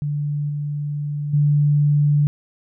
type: tone with level steps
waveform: sine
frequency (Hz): 146.5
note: D3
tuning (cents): -4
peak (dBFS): -20 / -22 / -13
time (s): 0.02-2.27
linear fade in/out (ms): 0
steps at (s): 0.49 / 1.33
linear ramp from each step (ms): 10
effects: none